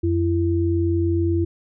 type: tone pair together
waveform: sine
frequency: 89.1 / 336.4 Hz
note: F2 / E4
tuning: +35 / +35 cents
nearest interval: octave + major seventh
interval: 2300 cents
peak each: -20 dBFS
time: 0.03-1.45 s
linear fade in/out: 10 ms
effects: none